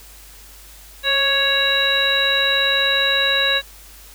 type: harmonic tone with a mistuned harmonic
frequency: 554.4 Hz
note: C#5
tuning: in tune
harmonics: 1 / 2 / 3 / 4 / 5 / 7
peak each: -25 / -29 / -20 / -28 / -24 / -18 dBFS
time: 1.03-3.62 s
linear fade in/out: 50 ms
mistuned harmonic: 1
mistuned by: -23 cents
effects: added 50 Hz sine -44 dBFS peak until 4.14 s + white hiss -44 dBFS RMS until 4.14 s